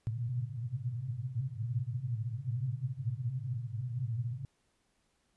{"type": "band-pass noise", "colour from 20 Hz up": "white", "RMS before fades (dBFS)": -36, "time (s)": [0.07, 4.45], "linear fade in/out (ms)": 0, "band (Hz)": [110, 130], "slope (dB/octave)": 96, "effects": ["pink hiss -75 dBFS RMS until 5.36 s", "resampled to 24000 Hz"]}